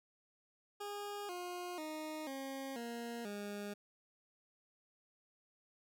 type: tone with pitch steps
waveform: 20% pulse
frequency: 409.2 / 356.2 / 310.1 / 270 / 235 / 204.6 Hz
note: G#4 / F4 / D#4 / C#4 / A#3 / G#3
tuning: -26 / +34 / -6 / -45 / +14 / -26 cents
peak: -37 dBFS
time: 0.8-3.74 s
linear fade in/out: 10 ms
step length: 490 ms
effects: none